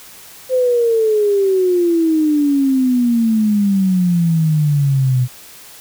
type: exponential sweep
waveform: sine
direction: down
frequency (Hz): 520 to 123.47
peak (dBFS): -11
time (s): 0.49-5.28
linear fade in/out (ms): 50
effects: white hiss -39 dBFS RMS until 5.8 s